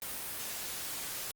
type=noise; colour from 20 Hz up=white; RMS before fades=-39 dBFS; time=0.02-1.31 s; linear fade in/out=0 ms; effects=Opus 32 kbps